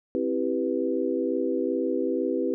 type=chord; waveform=sine; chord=C major seventh; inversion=none; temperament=equal with one note detuned; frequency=263.9 / 329.6 / 392 / 493.9 Hz; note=C4 / E4 / G4 / B4; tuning=+15 / 0 / 0 / 0 cents; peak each=-29 dBFS; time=0.15-2.54 s; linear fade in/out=0 ms; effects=none